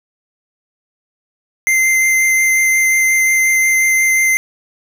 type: tone with vibrato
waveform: square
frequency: 2080 Hz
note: C7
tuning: 11 cents flat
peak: -11 dBFS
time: 1.67-4.37 s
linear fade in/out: 0 ms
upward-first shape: triangle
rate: 5.6 Hz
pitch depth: 11 cents each way
effects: none